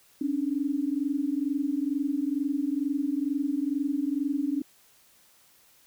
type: tone pair together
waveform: sine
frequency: 273.1 / 295.3 Hz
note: C#4 / D4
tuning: -26 / +10 cents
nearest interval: minor second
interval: 136 cents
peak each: -28 dBFS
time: 0.21-4.62 s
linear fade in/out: 5 ms
effects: white hiss -60 dBFS RMS until 5.86 s